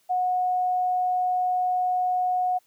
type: tone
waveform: sine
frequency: 730 Hz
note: F#5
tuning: 24 cents flat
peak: -21 dBFS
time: 0.09-2.59 s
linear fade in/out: 20 ms
effects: white hiss -65 dBFS RMS until 2.66 s + high-pass 100 Hz 12 dB/octave